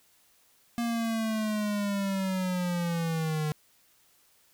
square linear sweep, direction down, 236.6 to 150.9 Hz, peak -28 dBFS, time 0.78-3.52 s, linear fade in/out 0 ms, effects white hiss -64 dBFS RMS until 4.53 s

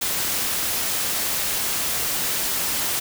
white noise, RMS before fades -24 dBFS, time 0.01-3 s, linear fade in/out 10 ms, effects none

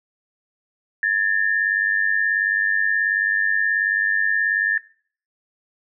sine tone pair together, 1701.4 / 1800 Hz, G#6 / A6, +41 / +39 cents, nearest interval minor second, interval 98 cents, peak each -20 dBFS, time 1.03-4.78 s, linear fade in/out 2 ms, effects noise-tail reverb RT60 0.5 s tail -21 dB re dry

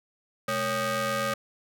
sawtooth ring-modulated tone, 340 Hz, F4, 46 cents flat, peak -19 dBFS, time 0.48-1.34 s, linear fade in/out 5 ms, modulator 894 Hz, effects none

